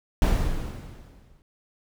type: noise with exponential decay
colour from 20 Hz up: brown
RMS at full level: -18 dBFS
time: 0.22-1.42 s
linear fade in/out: 1 ms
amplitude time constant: 260 ms
effects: none